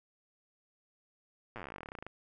slowing click train, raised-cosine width 0.5 ms, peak -28 dBFS, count 26, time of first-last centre 1.56-2.066 s, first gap 8 ms, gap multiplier 1.07, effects none

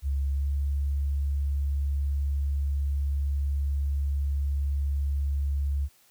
sine tone with pitch glide, 69.3 to 70.35 Hz, C#2 to C#2, 0 to +26 cents, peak -24 dBFS, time 0.02-5.89 s, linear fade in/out 50 ms, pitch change +26 cents, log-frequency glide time 0.34-0.46 s, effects white hiss -61 dBFS RMS until 6.1 s

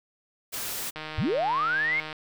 white noise, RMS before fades -33 dBFS, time 0.52-0.91 s, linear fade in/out 20 ms
click train, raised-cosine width 0.3 ms, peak -20 dBFS, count 182, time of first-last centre 0.96-2.128 s, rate 155 Hz
sine linear sweep, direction up, 74.4 to 2200 Hz, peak -23 dBFS, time 1.18-2 s, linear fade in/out 0 ms
effects none

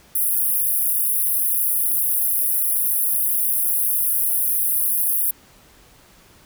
pink high-pass noise, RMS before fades -20 dBFS, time 0.15-5.31 s, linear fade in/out 5 ms, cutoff 10000 Hz, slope 96 dB/octave, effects pink hiss -51 dBFS RMS until 6.45 s

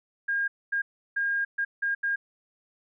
sine tone bursts at uneven times, 1618 Hz, G#6, 46 cents flat, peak -24 dBFS, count 6, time 0.28-0.48 / 0.72-0.82 / 1.16-1.45 / 1.58-1.65 / 1.82-1.95 / 2.03-2.16 s, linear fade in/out 10 ms, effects none

